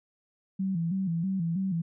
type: tone with vibrato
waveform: sine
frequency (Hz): 178.7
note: F3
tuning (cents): +40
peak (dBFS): -26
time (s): 0.59-1.82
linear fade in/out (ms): 10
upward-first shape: square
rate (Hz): 3.1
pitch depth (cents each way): 120
effects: none